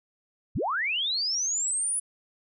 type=linear sweep; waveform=sine; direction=up; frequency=34.65 to 10020 Hz; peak=-25 dBFS; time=0.55-2 s; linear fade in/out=10 ms; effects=none